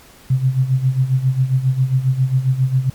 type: tone with tremolo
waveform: sine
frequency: 130.81 Hz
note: C3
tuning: in tune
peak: -10 dBFS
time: 0.3-2.9 s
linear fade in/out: 5 ms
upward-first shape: sine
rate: 7.4 Hz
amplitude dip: 75%
effects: pink hiss -45 dBFS RMS until 2.94 s + MP3 96 kbps